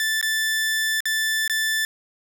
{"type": "tone with dropouts", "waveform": "sawtooth", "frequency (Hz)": 1760, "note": "A6", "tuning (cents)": 0, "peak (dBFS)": -17, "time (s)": [0, 1.85], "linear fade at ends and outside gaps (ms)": 1, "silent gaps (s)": [[0.213, 0.227], [1.005, 1.055], [1.478, 1.497]], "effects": []}